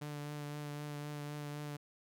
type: tone with vibrato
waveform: sawtooth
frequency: 147.2 Hz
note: D3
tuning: 4 cents sharp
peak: -37 dBFS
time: 0.01-1.77 s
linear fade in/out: 10 ms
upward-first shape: triangle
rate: 3.9 Hz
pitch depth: 20 cents each way
effects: none